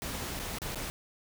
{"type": "noise with dropouts", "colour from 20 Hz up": "pink", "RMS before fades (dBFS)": -37, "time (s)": [0.02, 0.9], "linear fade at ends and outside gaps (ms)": 0, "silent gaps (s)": [[0.392, 0.398], [0.585, 0.618], [0.747, 0.757]], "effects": []}